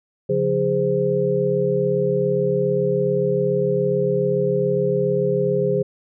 sine tone cluster, 139.4 / 176.9 / 409.9 / 517 Hz, C#3 / F3 / G#4 / C5, +10 / +23 / -23 / -21 cents, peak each -25 / -25 / -20 / -22 dBFS, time 0.29-5.83 s, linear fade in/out 10 ms, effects none

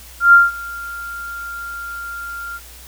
sine tone with ADSR envelope, 1392 Hz, F6, 6 cents flat, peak -3 dBFS, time 0.2-2.6 s, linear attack 130 ms, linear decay 180 ms, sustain -23 dB, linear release 44 ms, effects added 60 Hz sine -41 dBFS peak until 2.87 s + white hiss -41 dBFS RMS until 2.87 s

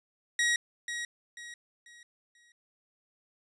sawtooth tone with echo, 1900 Hz, A#6, 33 cents sharp, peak -21 dBFS, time 0.39-0.56 s, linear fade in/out 2 ms, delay 490 ms, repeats 4, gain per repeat -9 dB, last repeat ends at 2.52 s, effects resampled to 22050 Hz

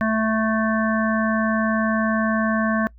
harmonic tone, 220 Hz, A3, in tune, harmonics 1 / 3 / 5 / 7 / 8, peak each -20 / -25 / -27 / -28 / -29 dBFS, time 0.01-2.87 s, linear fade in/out 0 ms, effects noise-tail reverb RT60 0.1 s tail -23 dB re dry + added 57 Hz sine -44 dBFS peak until 2.98 s

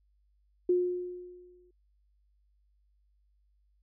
sine tone with exponential decay, 358.4 Hz, F4, 45 cents sharp, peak -21 dBFS, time 0.69-1.71 s, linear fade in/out 5 ms, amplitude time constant 220 ms, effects added 50 Hz sine -66 dBFS peak until 3.82 s

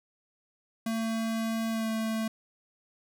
square tone with pitch glide, 225.1 to 221.9 Hz, A3 to A3, +40 to +15 cents, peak -29 dBFS, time 0.86-2.28 s, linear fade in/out 5 ms, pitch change -25 cents, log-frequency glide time 1.7-1.89 s, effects none

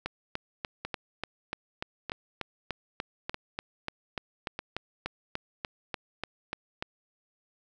two click trains, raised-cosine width 0.3 ms, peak -16 / -18 dBFS, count 24 / 4, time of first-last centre 0.06-6.825 / 0.85-4.591 s, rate 3.4 / 0.802 Hz, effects none

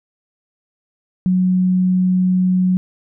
sine tone, 183.8 Hz, F#3, 11 cents flat, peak -12 dBFS, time 1.26-2.77 s, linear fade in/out 0 ms, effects none

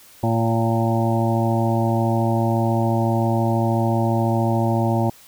harmonic tone with a mistuned harmonic, 114.1 Hz, A#2, 37 cents flat, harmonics 1 / 2 / 3 / 5 / 6 / 7 / 8, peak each -20 / -23 / -25 / -27 / -28 / -28 / -29 dBFS, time 0.23-5.1 s, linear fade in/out 5 ms, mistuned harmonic 6, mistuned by +31 cents, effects white hiss -48 dBFS RMS until 5.27 s

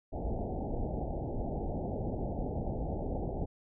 pink low-pass noise, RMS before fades -35 dBFS, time 0.12-3.46 s, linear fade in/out 20 ms, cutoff 830 Hz, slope 96 dB/octave, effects none

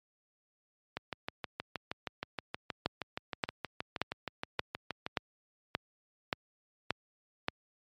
two click trains, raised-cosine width 0.3 ms, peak -13 / -19 dBFS, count 9 / 27, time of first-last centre 2.86-7.484 / 0.97-5.064 s, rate 1.73 / 6.35 Hz, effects high-pass 80 Hz 12 dB/octave + MP3 64 kbps

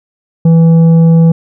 sine tone with tanh clipping, 164.81 Hz, E3, in tune, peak -4 dBFS, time 0.45-1.32 s, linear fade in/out 5 ms, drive 7 dB, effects none

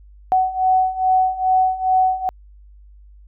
sine beating tone pair, 747 / 749.4 Hz, F#5 / F#5, +16 / +22 cents, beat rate 2.4 Hz, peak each -19 / -16 dBFS, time 0.32-2.29 s, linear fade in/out 0 ms, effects added 50 Hz sine -42 dBFS peak until 3.27 s

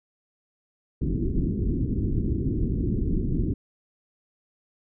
pink low-pass noise, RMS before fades -25 dBFS, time 1.01-3.54 s, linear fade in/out 5 ms, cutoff 370 Hz, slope 48 dB/octave, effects none

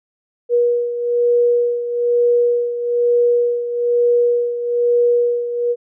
sine beating tone pair, 480 / 481.1 Hz, B4 / B4, -49 / -45 cents, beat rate 1.1 Hz, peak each -14 / -20 dBFS, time 0.49-5.76 s, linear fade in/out 50 ms, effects none

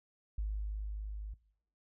sine tone with level ramp, 51.9 Hz, G#1, in tune, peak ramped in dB -32 to -39 dBFS, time 0.38-1.34 s, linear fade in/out 5 ms, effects noise-tail reverb RT60 0.7 s tail -21 dB re dry

